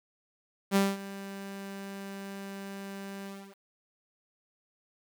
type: tone with ADSR envelope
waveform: sawtooth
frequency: 196.8 Hz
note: G3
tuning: 7 cents sharp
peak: -17 dBFS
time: 0.71-3.58 s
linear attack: 47 ms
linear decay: 210 ms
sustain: -18 dB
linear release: 320 ms
effects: 9-bit